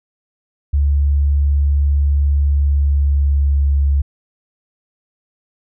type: tone with pitch glide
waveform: sine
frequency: 71.3 to 70.24 Hz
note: C#2 to C#2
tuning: +49 to +23 cents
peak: -11 dBFS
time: 0.73-4.02 s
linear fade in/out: 10 ms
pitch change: -26 cents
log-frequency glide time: 2.41-3.71 s
effects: none